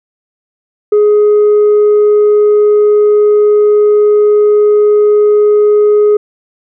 sine tone with tanh clipping, 418.2 Hz, G#4, 12 cents sharp, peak -5 dBFS, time 0.92-6.17 s, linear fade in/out 5 ms, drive 1 dB, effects none

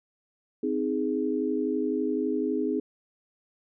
sine chord, Ab major, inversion first, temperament just, 259.6 / 311.5 / 415.3 Hz, C4 / Eb4 / Ab4, -13 / +2 / 0 cents, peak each -29 dBFS, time 0.63-2.8 s, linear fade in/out 5 ms, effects none

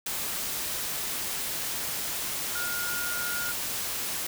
sine tone in noise, 1423 Hz, F6, 32 cents sharp, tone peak -32 dBFS, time 2.55-3.52 s, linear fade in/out 5 ms, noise white, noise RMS -32 dBFS, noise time 0.06-4.27 s, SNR -3 dB, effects none

